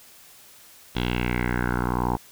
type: tone with low-pass filter sweep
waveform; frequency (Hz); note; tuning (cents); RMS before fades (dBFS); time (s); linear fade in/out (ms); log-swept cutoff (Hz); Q
10% pulse; 60.8; B1; -26; -25; 0.95-2.17; 10; 3500 to 860; 4
effects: white hiss -50 dBFS RMS until 2.31 s